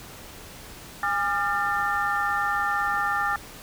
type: tone cluster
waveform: sine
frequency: 816 / 1202 / 1386 / 1791 Hz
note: G#5 / D6 / F6 / A6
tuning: -31 / +40 / -14 / +30 cents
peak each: -28 dBFS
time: 1.03-3.36 s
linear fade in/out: 2 ms
effects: pink hiss -43 dBFS RMS until 3.62 s